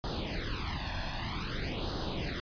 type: noise with flanger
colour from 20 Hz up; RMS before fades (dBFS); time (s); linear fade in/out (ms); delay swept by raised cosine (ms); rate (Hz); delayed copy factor
pink; -35; 0.04-2.4; 0; 0.21 to 1.18; 0.52; +0.85
effects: resampled to 11025 Hz